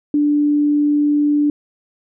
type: tone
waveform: sine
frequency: 293.7 Hz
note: D4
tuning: in tune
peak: -12 dBFS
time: 0.14-1.5 s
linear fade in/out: 2 ms
effects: none